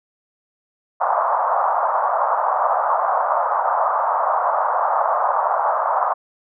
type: band-pass noise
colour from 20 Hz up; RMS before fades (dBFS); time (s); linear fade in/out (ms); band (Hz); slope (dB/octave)
white; -19; 1-6.14; 20; 610 to 1200; 48
effects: none

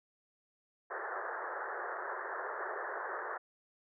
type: band-pass noise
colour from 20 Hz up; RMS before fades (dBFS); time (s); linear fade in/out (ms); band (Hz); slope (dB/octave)
white; -40; 0.9-3.38; 10; 360 to 1800; 96
effects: none

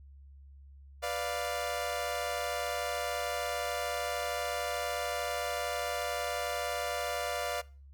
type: chord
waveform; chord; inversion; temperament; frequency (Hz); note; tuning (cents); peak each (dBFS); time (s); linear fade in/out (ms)
sawtooth; B diminished; none; equal; 493.9 / 587.3 / 698.5; B4 / D5 / F5; 0 / 0 / 0; -35 / -32 / -32; 1.02-7.62; 20
effects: noise-tail reverb RT60 0.4 s tail -22 dB re dry + added 69 Hz sine -50 dBFS peak until 7.93 s

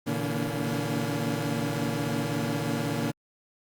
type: tone cluster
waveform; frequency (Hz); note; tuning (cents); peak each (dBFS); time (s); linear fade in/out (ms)
25% pulse; 117.4 / 144.7 / 161.1 / 231.4 / 283.7; A#2 / D3 / E3 / A#3 / C#4; +13 / -25 / -39 / -13 / +40; -30; 0.06-3.12; 20
effects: Opus 48 kbps

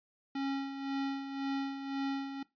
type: tone with tremolo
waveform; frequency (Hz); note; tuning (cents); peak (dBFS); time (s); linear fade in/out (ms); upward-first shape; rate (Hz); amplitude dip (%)
square; 273.9; C#4; -21; -32; 0.35-2.43; 5; sine; 1.9; 60
effects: noise-tail reverb RT60 0.2 s tail -20 dB re dry + resampled to 11025 Hz

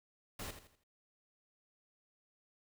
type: noise with echo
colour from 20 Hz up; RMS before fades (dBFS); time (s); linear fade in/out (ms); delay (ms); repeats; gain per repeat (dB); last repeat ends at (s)
pink; -44; 0.39-0.51; 5; 82; 4; -9; 0.838
effects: none

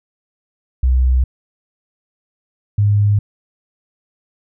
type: tone pair in turn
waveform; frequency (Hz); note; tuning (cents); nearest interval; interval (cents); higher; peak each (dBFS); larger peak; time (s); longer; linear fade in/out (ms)
sine; 63.5 / 102.98; B1 / G#2; +49 / -14; minor sixth; 837; second; -10; neither; 0.83-1.24 / 2.78-3.19; neither; 5
effects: none

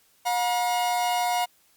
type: tone pair together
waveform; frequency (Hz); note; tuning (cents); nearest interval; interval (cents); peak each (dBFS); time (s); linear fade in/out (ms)
45% pulse; 718 / 958.4; F5 / A#5; +48 / +48; perfect fourth; 500; -24 / -28; 0.25-1.46; 20
effects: white hiss -62 dBFS RMS until 1.76 s + Opus 48 kbps

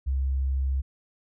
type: tone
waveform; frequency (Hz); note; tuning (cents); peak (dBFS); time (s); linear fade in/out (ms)
sine; 67; C2; +42; -22; 0.06-0.82; 20
effects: tanh soft clip ceiling -18 dBFS

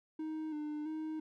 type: tone with vibrato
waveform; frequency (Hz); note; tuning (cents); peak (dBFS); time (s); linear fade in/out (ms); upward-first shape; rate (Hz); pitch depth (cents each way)
triangle; 306.6; D#4; -25; -35; 0.19-1.2; 5; square; 1.5; 37
effects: none

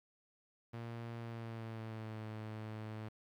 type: tone with pitch glide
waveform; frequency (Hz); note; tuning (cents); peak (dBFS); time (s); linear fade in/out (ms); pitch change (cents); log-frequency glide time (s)
sawtooth; 116.54 to 108.74; A#2 to A2; 0 to -20; -39; 0.73-3.09; 10; -120; 1.19-2.23
effects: low-pass 3000 Hz 12 dB/octave + 12-bit

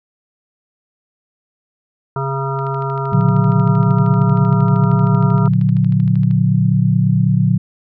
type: harmonic tone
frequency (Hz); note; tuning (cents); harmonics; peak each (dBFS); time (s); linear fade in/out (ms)
136; C#3; -33; 1 / 3 / 5 / 7 / 9 / 10; -20 / -25 / -29 / -25 / -28 / -28; 2.16-5.48; 2
type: click train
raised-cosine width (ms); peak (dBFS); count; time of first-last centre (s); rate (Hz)
0.3; -24; 49; 2.59-6.311; 12.9
type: chord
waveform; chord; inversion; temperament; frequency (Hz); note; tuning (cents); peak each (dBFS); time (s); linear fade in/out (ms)
sine; Bb augmented; none; just; 116.54 / 145.68 / 182.1; Bb2 / D3 / F#3; 0 / -14 / -27; -15; 3.12-7.58; 10
effects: none

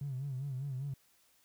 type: tone with vibrato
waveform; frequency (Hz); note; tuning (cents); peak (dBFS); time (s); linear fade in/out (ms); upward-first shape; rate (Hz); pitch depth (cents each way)
triangle; 135; C#3; -45; -32; 0.01-0.94; 5; sine; 5; 110
effects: tanh soft clip ceiling -33 dBFS + white hiss -69 dBFS RMS until 1.44 s

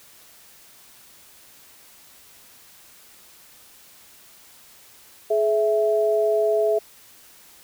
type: tone pair together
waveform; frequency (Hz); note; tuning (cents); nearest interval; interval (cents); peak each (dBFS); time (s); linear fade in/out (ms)
sine; 424.1 / 659.3; G#4 / E5; +36 / 0; minor sixth; 764; -20; 5.3-6.79; 10
effects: white hiss -50 dBFS RMS until 7.63 s

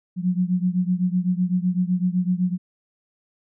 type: beating tone pair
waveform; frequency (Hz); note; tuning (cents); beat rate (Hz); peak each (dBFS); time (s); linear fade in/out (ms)
sine; 178.3 / 186.2; F3 / F#3; +36 / +11; 7.9; -21 / -23; 0.16-2.58; 50
effects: none

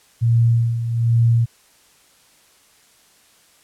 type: tone with tremolo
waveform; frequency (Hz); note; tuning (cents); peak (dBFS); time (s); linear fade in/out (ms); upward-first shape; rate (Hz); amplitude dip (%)
sine; 116.54; A#2; 0; -11; 0.21-1.46; 20; sine; 1.2; 65
effects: white hiss -54 dBFS RMS until 3.63 s + low-pass 11000 Hz 12 dB/octave

